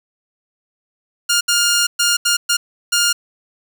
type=tone bursts at uneven times; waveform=10% pulse; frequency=1411 Hz; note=F6; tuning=17 cents sharp; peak=-5 dBFS; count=6; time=1.29-1.41 / 1.48-1.87 / 1.99-2.17 / 2.25-2.37 / 2.49-2.57 / 2.92-3.13 s; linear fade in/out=10 ms; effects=none